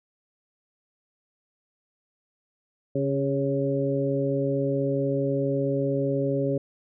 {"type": "harmonic tone with a mistuned harmonic", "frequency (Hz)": 138.59, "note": "C#3", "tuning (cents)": 0, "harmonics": [1, 2, 3, 4], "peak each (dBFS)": [-28, -28, -28, -28], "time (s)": [2.95, 6.58], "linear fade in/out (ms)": 5, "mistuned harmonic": 3, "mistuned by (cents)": -25, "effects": []}